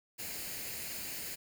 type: noise with comb filter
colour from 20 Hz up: white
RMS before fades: -41 dBFS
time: 0.18-1.36 s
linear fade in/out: 20 ms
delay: 0.43 ms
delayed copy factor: +0.55
effects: none